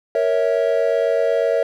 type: chord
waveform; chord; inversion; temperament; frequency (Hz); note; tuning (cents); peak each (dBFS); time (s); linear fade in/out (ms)
triangle; A# diminished; none; equal with one note detuned; 466.2 / 554.4 / 652.1; A#4 / C#5 / E5; 0 / 0 / -19; -18; 0.15-1.63; 2
effects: none